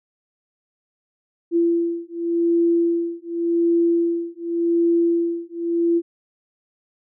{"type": "beating tone pair", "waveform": "sine", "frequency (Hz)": [338.5, 339.38], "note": ["E4", "F4"], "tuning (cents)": [46, -50], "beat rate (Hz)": 0.88, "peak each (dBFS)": -20, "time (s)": [1.51, 6.02], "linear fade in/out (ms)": 50, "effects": []}